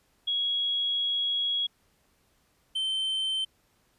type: tone pair in turn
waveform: sine / triangle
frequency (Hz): 3322 / 3098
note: G#7 / G7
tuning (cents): 0 / -21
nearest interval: minor second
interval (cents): 121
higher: first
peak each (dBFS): -25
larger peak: neither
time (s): 0.27-1.67 / 2.75-3.45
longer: first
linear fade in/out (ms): 10
effects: pink hiss -68 dBFS RMS until 3.98 s + resampled to 32000 Hz